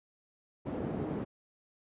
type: band-pass noise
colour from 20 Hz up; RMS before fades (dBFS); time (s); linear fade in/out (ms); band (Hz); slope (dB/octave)
white; -36; 0.65-1.25; 20; 110 to 310; 12
effects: resampled to 8000 Hz